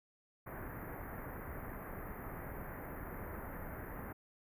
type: band-stop noise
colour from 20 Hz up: pink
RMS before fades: -45 dBFS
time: 0.46-4.13 s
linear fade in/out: 10 ms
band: 2000 to 13000 Hz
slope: 48 dB/octave
effects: resampled to 32000 Hz